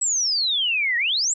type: exponential two-way sweep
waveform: sine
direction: down then up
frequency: 7980 to 1844 to 7980 Hz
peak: -19 dBFS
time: 0.01-1.34 s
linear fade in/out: 10 ms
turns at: 0.97 s
effects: none